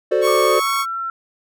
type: chord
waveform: triangle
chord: D dominant seventh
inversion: first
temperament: equal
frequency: 370 / 440 / 523.3 / 587.3 Hz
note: F#4 / A4 / C5 / D5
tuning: 0 / 0 / 0 / 0 cents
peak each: -18 dBFS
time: 0.11-0.6 s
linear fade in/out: 10 ms
type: tone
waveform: sawtooth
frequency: 1108.7 Hz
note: C#6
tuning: in tune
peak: -15 dBFS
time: 0.21-0.86 s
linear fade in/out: 50 ms
type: tone with pitch glide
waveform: sine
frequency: 1188 to 1349 Hz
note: D6 to E6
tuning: +20 to +40 cents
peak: -22 dBFS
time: 0.27-1.1 s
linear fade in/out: 2 ms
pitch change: +220 cents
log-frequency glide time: 0.44-0.68 s
effects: none